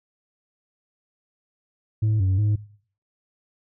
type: tone with pitch steps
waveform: sine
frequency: 108.2 / 94.7 / 105.2 Hz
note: A2 / F#2 / G#2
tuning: -29 / +41 / +23 cents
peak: -15 dBFS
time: 2.02-2.56 s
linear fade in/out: 10 ms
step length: 180 ms
effects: noise-tail reverb RT60 0.5 s tail -20 dB re dry + tanh soft clip ceiling -17 dBFS